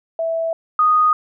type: tone pair in turn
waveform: sine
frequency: 657 / 1240.3 Hz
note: E5 / D#6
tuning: -6 / -6 cents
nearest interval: major seventh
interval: 1100 cents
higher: second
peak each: -18 / -11 dBFS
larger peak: second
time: 0.19-0.53 / 0.79-1.13 s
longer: neither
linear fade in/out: 2 ms
effects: none